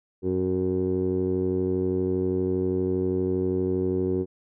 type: tone with low-pass filter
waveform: 15% pulse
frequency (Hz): 92.5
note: F#2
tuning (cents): 0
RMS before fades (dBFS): -25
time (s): 0.22-4.26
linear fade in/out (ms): 50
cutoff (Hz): 410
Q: 6
effects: none